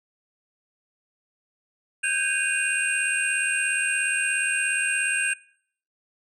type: tone cluster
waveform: sine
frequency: 1546 / 1623 / 2477 / 2760 / 8520 Hz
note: G6 / G#6 / D#7 / F7 / C9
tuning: -24 / -40 / -8 / -21 / +30 cents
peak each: -28 dBFS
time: 2.03-5.34 s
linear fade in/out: 10 ms
effects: noise-tail reverb RT60 0.6 s tail -23 dB re dry + tanh soft clip ceiling -13 dBFS